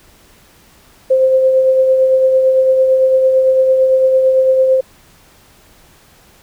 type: tone with tremolo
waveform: sine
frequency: 523.3 Hz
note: C5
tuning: in tune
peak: -6 dBFS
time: 1.1-4.81 s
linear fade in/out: 10 ms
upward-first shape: triangle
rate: 8.9 Hz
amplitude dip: 40%
effects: pink hiss -47 dBFS RMS until 6.42 s